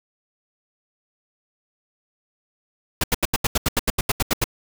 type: noise bursts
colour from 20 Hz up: pink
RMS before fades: -19 dBFS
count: 14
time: 3.01-4.442 s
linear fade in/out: 5 ms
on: 28 ms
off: 80 ms
effects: none